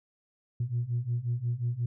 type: beating tone pair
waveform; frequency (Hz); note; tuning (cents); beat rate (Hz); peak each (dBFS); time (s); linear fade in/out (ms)
sine; 117 / 122.6; A#2 / B2; +7 / -12; 5.6; -31 / -29; 0.6-1.86; 5
effects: tanh soft clip ceiling -22 dBFS